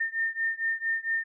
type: beating tone pair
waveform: sine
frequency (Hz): 1812 / 1816.4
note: A#6 / A#6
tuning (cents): -50 / -45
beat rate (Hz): 4.4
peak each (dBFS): -29 / -30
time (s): 0-1.24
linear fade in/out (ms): 10
effects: none